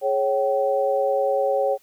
sine tone cluster, 420 / 550 / 768 Hz, G#4 / C#5 / G5, +19 / -14 / -36 cents, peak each -26 / -20 / -25 dBFS, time 0.01-1.78 s, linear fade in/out 50 ms, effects white hiss -59 dBFS RMS until 1.82 s

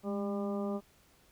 harmonic tone with a mistuned harmonic, 200 Hz, G3, 35 cents sharp, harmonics 1 / 2 / 3 / 4 / 5 / 6, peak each -34 / -38 / -40 / -47 / -50 / -47 dBFS, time 0.03-0.81 s, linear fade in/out 50 ms, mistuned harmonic 1, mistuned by +44 cents, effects pink hiss -65 dBFS RMS until 1.31 s

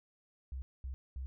sine tone bursts, 65.5 Hz, C2, 2 cents sharp, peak -38 dBFS, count 3, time 0.52-1.26 s, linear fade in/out 0 ms, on 100 ms, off 220 ms, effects none

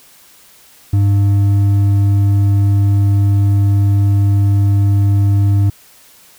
triangle tone with hard clipping, 100.2 Hz, G2, 38 cents sharp, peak -10 dBFS, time 0.93-5.7 s, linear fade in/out 5 ms, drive 8 dB, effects white hiss -45 dBFS RMS until 6.38 s

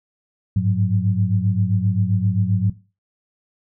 sine tone cluster, 100 / 107.6 / 182.5 Hz, G2 / A2 / F#3, +35 / -38 / -24 cents, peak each -20 dBFS, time 0.56-2.7 s, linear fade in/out 5 ms, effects noise-tail reverb RT60 0.3 s tail -17 dB re dry

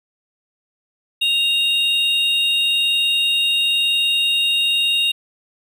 triangle tone pair together, 2794 / 3735 Hz, F7 / A#7, 0 / +3 cents, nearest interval perfect fourth, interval 503 cents, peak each -16 / -17 dBFS, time 1.21-5.12 s, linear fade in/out 10 ms, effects none

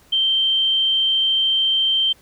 sine tone, 3133 Hz, G7, 2 cents flat, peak -15 dBFS, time 0.12-2.13 s, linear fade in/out 10 ms, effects pink hiss -53 dBFS RMS until 2.21 s

